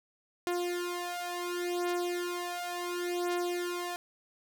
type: beating tone pair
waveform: sawtooth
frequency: 352.1 / 352.8 Hz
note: F4 / F4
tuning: +14 / +18 cents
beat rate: 0.7 Hz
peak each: -31 dBFS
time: 0.47-3.96 s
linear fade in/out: 0 ms
effects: none